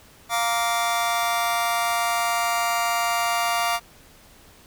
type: chord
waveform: sawtooth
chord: Bb major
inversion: second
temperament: just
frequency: 699.2 / 932.3 / 1165.4 Hz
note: F5 / Bb5 / D6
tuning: +2 / 0 / -14 cents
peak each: -20 / -24 / -22 dBFS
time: 0.29-3.8 s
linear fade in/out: 50 ms
effects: pink hiss -51 dBFS RMS until 4.66 s